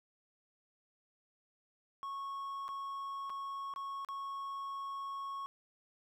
triangle tone with dropouts, 1101 Hz, C#6, 12 cents flat, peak -37 dBFS, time 2.03-5.46 s, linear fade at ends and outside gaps 0 ms, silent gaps 2.681-2.689 / 3.296-3.301 / 3.738-3.761 / 4.048-4.087 s, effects none

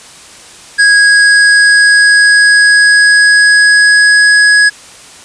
square tone with pitch glide, 1651 to 1671.1 Hz, G#6 to G#6, -11 to +10 cents, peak -4 dBFS, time 0.78-4.7 s, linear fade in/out 20 ms, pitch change +21 cents, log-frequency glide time 0.93-4.35 s, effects white hiss -34 dBFS RMS until 5.24 s + resampled to 22050 Hz

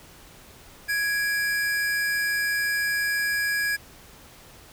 square tone pair together, 1661 / 2349 Hz, G#6 / D7, 0 / 0 cents, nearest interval tritone, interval 600 cents, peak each -24 / -34 dBFS, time 0.88-3.77 s, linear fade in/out 20 ms, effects pink hiss -49 dBFS RMS until 4.72 s

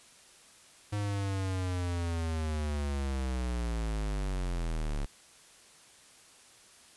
square linear sweep, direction down, 104.1 to 34.8 Hz, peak -31 dBFS, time 0.92-5.06 s, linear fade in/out 10 ms, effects white hiss -57 dBFS RMS until 6.96 s + resampled to 24000 Hz

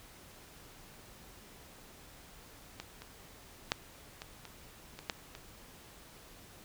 clicks, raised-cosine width 0.2 ms, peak -23 / -29 / -11 / -25 / -29 / -27 / -15 / -28 dBFS, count 8, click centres 2.8 / 3.02 / 3.719 / 4.219 / 4.453 / 4.99 / 5.098 / 5.351 s, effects pink hiss -55 dBFS RMS until 6.64 s

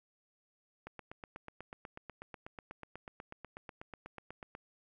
click train, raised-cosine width 0.5 ms, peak -30 dBFS, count 31, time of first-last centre 0.87-4.551 s, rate 8.15 Hz, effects 12-bit

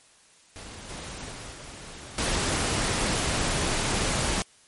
pink noise with level steps, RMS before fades -42 / -38 / -40 / -42 / -26 dBFS, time 0.56-4.42 s, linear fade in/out 0 ms, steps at 0.89 / 1.32 / 1.52 / 2.18 s, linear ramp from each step 2 ms, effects white hiss -57 dBFS RMS until 4.67 s + MP3 48 kbps

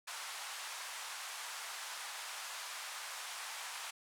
pink band-pass noise, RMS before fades -45 dBFS, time 0.07-3.91 s, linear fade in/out 10 ms, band 830 to 11000 Hz, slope 24 dB/octave, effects none

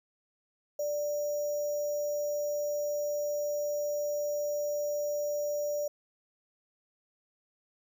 sine tone with sample-and-hold, 587.3 Hz, D5, in tune, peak -29 dBFS, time 0.79-5.88 s, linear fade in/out 5 ms, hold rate 6300 Hz, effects none

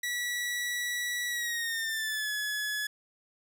sawtooth tone with pitch glide, 1943 to 1701.3 Hz, B6 to G#6, -29 to +41 cents, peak -27 dBFS, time 0.03-2.87 s, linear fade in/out 5 ms, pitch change -230 cents, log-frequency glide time 1.28-2.31 s, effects none

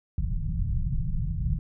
pink low-pass noise, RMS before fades -27 dBFS, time 0.18-1.59 s, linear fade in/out 2 ms, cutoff 170 Hz, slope 48 dB/octave, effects none

